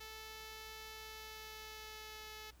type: tone with pitch glide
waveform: 5% pulse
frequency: 437.7 to 431.9 Hz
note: A4 to A4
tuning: -9 to -32 cents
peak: -37 dBFS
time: 0-2.51 s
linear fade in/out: 10 ms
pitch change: -23 cents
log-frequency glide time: 0.9-2.26 s
effects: added 60 Hz sine -60 dBFS peak until 2.6 s + pink hiss -68 dBFS RMS until 2.6 s